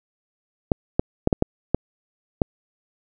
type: clicks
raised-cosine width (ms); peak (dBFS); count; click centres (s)
2; -3; 7; 0.718 / 0.995 / 1.274 / 1.328 / 1.424 / 1.746 / 2.418
effects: none